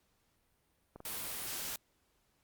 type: clicks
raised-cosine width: 1 ms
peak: -34 dBFS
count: 2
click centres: 0.96 / 1.004 s
type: noise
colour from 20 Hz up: white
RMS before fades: -40 dBFS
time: 1.05-1.76 s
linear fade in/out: 2 ms
effects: pink hiss -75 dBFS RMS until 2.43 s + Opus 48 kbps